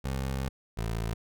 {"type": "tone pair in turn", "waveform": "20% pulse", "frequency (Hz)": [66.5, 55.92], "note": ["C2", "A1"], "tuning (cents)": [29, 29], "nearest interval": "minor third", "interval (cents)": 300, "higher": "first", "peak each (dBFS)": -25, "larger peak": "neither", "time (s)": [[0.04, 0.49], [0.77, 1.14]], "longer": "first", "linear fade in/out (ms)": 10, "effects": []}